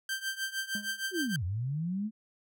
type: tone with tremolo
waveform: sawtooth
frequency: 1568 Hz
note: G6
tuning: in tune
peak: -26 dBFS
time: 0.09-1.36 s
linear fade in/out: 2 ms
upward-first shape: triangle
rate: 6.5 Hz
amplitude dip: 90%
type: tone with exponential decay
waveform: triangle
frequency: 207.7 Hz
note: G#3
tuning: in tune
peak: -32 dBFS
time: 0.75-1.03 s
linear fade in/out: 2 ms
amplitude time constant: 59 ms
type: linear two-way sweep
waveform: sine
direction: down then up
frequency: 392 to 83.6 to 222.8 Hz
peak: -30 dBFS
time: 1.11-2.11 s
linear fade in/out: 50 ms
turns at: 1.44 s
effects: none